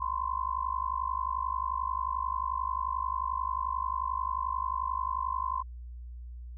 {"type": "tone with amplitude modulation", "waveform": "sine", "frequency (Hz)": 1036, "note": "C6", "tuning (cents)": -17, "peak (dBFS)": -25, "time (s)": [0, 5.63], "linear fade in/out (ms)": 20, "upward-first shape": "sine", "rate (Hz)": 51.3, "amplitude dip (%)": 100, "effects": ["added 60 Hz sine -40 dBFS peak until 6.57 s"]}